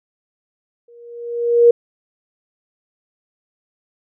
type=tone with exponential growth; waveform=sine; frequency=473.1 Hz; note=A#4; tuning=26 cents sharp; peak=-4 dBFS; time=0.88-1.71 s; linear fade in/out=5 ms; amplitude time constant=180 ms; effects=none